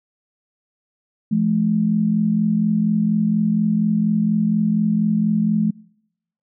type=tone pair together; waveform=sine; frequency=170 / 214.2 Hz; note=F3 / A3; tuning=-46 / -46 cents; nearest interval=major third; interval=400 cents; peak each=-21 / -16 dBFS; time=1.31-5.71 s; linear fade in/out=10 ms; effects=noise-tail reverb RT60 0.8 s tail -25 dB re dry